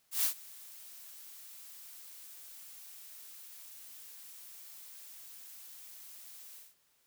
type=noise with ADSR envelope; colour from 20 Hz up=blue; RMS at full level=-28 dBFS; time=0.11-6.75 s; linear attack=130 ms; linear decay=96 ms; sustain=-23 dB; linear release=180 ms; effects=white hiss -72 dBFS RMS until 7.06 s